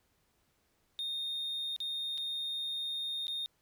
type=tone with dropouts; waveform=triangle; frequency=3678 Hz; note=A#7; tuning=24 cents flat; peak=-32 dBFS; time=0.99-3.46 s; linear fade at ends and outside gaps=0 ms; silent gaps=1.763-1.803 / 2.176-2.18 / 3.269-3.281 s; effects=tanh soft clip ceiling -28 dBFS + pink hiss -74 dBFS RMS until 3.61 s